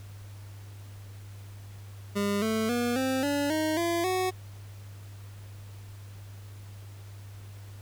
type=tone with pitch steps; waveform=25% pulse; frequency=202.3 / 220.6 / 240.6 / 262.4 / 286.1 / 312 / 340.2 / 371 Hz; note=G#3 / A3 / B3 / C4 / D4 / D#4 / F4 / F#4; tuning=-45 / +5 / -45 / +5 / -45 / +5 / -45 / +5 cents; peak=-22 dBFS; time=2.15-4.31 s; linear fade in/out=20 ms; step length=270 ms; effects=added 100 Hz sine -42 dBFS peak until 7.81 s + pink hiss -55 dBFS RMS until 7.81 s